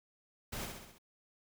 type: noise with echo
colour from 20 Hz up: pink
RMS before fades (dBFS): -41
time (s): 0.52-0.66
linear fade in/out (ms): 10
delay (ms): 65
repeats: 5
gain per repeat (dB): -4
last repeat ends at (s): 0.985
effects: none